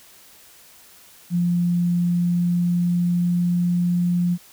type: tone with pitch glide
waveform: sine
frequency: 174.61 to 175.82 Hz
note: F3 to F3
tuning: 0 to +12 cents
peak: -17 dBFS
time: 1.3-4.38 s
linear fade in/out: 50 ms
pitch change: +12 cents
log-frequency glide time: 2.16-3.96 s
effects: white hiss -49 dBFS RMS until 4.52 s